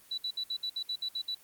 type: tone bursts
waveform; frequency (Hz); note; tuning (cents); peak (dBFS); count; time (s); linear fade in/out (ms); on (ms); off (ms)
sine; 3951; B7; 0; -31; 10; 0.11-1.347; 5; 67; 63
effects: white hiss -58 dBFS RMS until 1.43 s + Opus 24 kbps